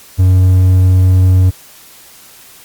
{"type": "tone", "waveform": "triangle", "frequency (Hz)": 92.5, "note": "F#2", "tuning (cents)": 0, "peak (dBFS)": -3, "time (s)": [0.18, 1.51], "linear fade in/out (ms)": 20, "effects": ["white hiss -39 dBFS RMS until 2.64 s", "Opus 48 kbps"]}